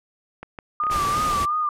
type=clicks; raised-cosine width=0.5 ms; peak=-20 dBFS; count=7; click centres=0.43 / 0.588 / 0.837 / 0.868 / 0.9 / 0.961 / 1.141 s
type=tone with vibrato; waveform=sine; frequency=1197 Hz; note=D6; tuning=33 cents sharp; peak=-20 dBFS; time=0.8-1.69 s; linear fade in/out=2 ms; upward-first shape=sine; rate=2.9 Hz; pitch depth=61 cents each way
type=noise; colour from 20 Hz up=pink; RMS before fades=-29 dBFS; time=0.9-1.46 s; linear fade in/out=20 ms
effects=low-pass 11000 Hz 12 dB/octave